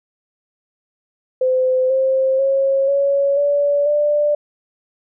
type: tone with pitch steps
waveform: sine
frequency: 514 / 528.5 / 543.3 / 558.6 / 574.3 / 590.4 Hz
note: C5 / C5 / C#5 / C#5 / D5 / D5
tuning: -31 / +17 / -35 / +13 / -39 / +9 cents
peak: -13 dBFS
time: 1.41-4.35 s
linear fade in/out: 5 ms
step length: 490 ms
effects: none